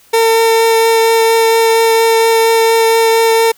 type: tone with vibrato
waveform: 30% pulse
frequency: 453.1 Hz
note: A#4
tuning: 49 cents flat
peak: -5 dBFS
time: 0.13-3.52 s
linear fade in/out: 10 ms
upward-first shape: triangle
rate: 4.3 Hz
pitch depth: 10 cents each way
effects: white hiss -47 dBFS RMS until 3.57 s